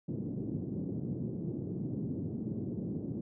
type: band-pass noise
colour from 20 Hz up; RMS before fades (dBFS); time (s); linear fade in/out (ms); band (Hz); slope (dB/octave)
pink; -37; 0.08-3.21; 5; 120 to 340; 24
effects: none